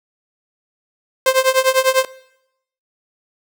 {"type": "tone with tremolo", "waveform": "sawtooth", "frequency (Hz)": 523.3, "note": "C5", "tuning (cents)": 0, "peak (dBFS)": -5, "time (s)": [1.26, 2.05], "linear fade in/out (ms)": 2, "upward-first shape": "triangle", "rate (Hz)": 10, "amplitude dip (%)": 95, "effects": ["noise-tail reverb RT60 0.8 s tail -20 dB re dry"]}